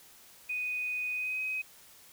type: tone with pitch glide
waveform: sine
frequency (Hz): 2489 to 2525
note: D#7 to D#7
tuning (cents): 0 to +25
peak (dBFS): -31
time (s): 0.49-1.62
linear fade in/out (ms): 10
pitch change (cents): +25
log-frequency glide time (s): 1.13-1.4
effects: white hiss -56 dBFS RMS until 2.12 s